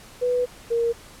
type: tone pair in turn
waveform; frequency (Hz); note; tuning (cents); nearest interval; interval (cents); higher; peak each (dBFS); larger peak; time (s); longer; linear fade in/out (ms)
sine; 493.9 / 466.5; B4 / A#4; 0 / +1; minor second; 99; first; -19; neither; 0.21-0.46 / 0.7-0.93; first; 20
effects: pink hiss -46 dBFS RMS until 1.2 s + low-pass 12000 Hz 12 dB/octave